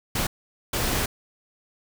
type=noise bursts at uneven times; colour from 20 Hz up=pink; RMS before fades=-25 dBFS; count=2; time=0.15-0.27 / 0.73-1.06 s; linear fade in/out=5 ms; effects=none